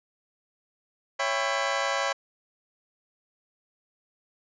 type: chord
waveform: 20% pulse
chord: C# half-diminished seventh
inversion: none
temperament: just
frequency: 554.4 / 665.2 / 798.3 / 997.9 Hz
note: C#5 / E5 / G5 / B5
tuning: 0 / +16 / +31 / +18 cents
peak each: -24 / -27 / -27 / -27 dBFS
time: 1.19-2.13 s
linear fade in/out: 10 ms
effects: resampled to 16000 Hz